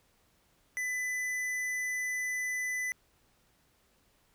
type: tone with tanh clipping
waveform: sine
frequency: 2000 Hz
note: B6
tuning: 21 cents sharp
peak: -33 dBFS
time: 0.77-2.92 s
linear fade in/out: 0 ms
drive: 14 dB
effects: pink hiss -69 dBFS RMS until 4.34 s